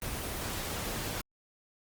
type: noise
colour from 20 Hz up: pink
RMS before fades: -36 dBFS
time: 0.02-1.21 s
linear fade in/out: 0 ms
effects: Opus 24 kbps